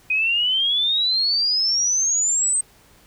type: exponential sweep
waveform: sine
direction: up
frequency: 2489 to 8372 Hz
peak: -17 dBFS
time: 0.1-2.61 s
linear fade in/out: 5 ms
effects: pink hiss -53 dBFS RMS until 3.06 s